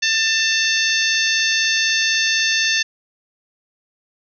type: harmonic tone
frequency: 892 Hz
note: A5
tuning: 23 cents sharp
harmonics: 2 / 3 / 4 / 5 / 6 / 7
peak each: -20 / -22 / -23 / -24 / -25 / -25 dBFS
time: 0.02-2.83 s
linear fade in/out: 10 ms
effects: none